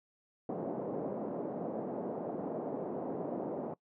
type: band-pass noise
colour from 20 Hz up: white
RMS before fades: -38 dBFS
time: 0.49-3.74 s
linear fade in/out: 2 ms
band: 170 to 630 Hz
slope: 24 dB/octave
effects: noise-tail reverb RT60 0.1 s tail -21 dB re dry